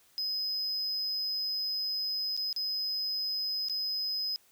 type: tone with dropouts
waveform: triangle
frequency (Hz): 5050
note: D#8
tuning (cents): +25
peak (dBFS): -29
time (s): 0.18-4.36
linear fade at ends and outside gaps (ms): 0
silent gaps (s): 2.366-2.375 / 2.528-2.563 / 3.685-3.697
effects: white hiss -64 dBFS RMS until 4.51 s